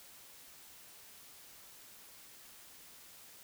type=silence; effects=white hiss -56 dBFS RMS until 3.43 s